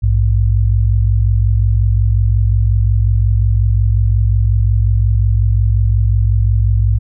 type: tone pair together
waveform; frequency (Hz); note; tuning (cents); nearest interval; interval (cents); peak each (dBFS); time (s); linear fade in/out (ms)
sine; 58.27 / 103.83; A#1 / G#2; 0 / 0; minor seventh; 1000; -12; 0.02-6.99; 20
effects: none